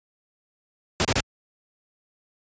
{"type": "noise bursts", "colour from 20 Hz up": "pink", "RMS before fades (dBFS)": -21, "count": 3, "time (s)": [1, 1.204], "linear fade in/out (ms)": 0, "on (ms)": 48, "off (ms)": 30, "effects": ["high-pass 60 Hz 12 dB/octave", "resampled to 16000 Hz"]}